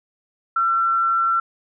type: tone with frequency modulation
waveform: sine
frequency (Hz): 1353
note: E6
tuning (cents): +45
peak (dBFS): -16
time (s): 0.56-1.4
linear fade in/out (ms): 5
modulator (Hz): 136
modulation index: 0.25
effects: none